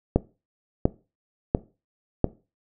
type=click train; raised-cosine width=2 ms; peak=-4 dBFS; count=4; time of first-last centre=0.16-2.243 s; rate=1.44 Hz; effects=noise-tail reverb RT60 0.3 s tail -19 dB re dry